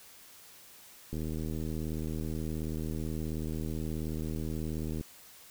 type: click train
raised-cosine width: 3 ms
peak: -24 dBFS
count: 306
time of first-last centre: 1.13-5.01 s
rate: 78.6 Hz
effects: white hiss -54 dBFS RMS until 5.5 s